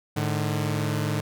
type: tone pair together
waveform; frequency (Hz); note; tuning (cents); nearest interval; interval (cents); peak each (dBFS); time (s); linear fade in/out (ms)
sawtooth; 107.2 / 150.2; A2 / D3; -45 / +39; tritone; 584; -23; 0.16-1.21; 10
effects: none